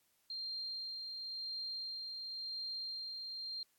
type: tone with tremolo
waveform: sine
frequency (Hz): 4186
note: C8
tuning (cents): 0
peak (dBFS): -39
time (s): 0.3-3.63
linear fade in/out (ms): 2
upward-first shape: sine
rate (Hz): 0.94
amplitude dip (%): 30
effects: white hiss -75 dBFS RMS until 3.78 s + AAC 64 kbps